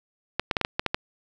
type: clicks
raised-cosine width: 0.3 ms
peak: -7 dBFS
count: 8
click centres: 0.396 / 0.512 / 0.568 / 0.613 / 0.649 / 0.795 / 0.863 / 0.945 s
effects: none